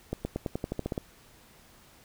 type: accelerating click train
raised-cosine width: 2 ms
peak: -17 dBFS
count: 11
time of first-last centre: 0.13-0.978 s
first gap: 120 ms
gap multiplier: 0.92
effects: pink hiss -57 dBFS RMS until 2.04 s